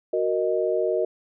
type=chord; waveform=sine; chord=D# minor; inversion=first; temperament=equal; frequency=370 / 466.2 / 622.3 Hz; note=F#4 / A#4 / D#5; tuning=0 / 0 / 0 cents; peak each=-25 dBFS; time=0.13-1.05 s; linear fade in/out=5 ms; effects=none